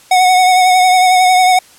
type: tone with vibrato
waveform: square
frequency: 737 Hz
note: F#5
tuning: 7 cents flat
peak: -7 dBFS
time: 0.11-1.59 s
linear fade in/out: 5 ms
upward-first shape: sine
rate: 11 Hz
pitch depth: 26 cents each way
effects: white hiss -43 dBFS RMS until 1.78 s + low-pass 11000 Hz 12 dB/octave